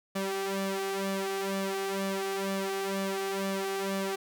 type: tone with flanger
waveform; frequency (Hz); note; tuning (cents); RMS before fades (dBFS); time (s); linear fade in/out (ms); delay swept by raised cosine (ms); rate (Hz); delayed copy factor
sawtooth; 194.5; G3; -13; -32; 0.15-4.16; 10; 1.7 to 2.7; 2.1; +0.9
effects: none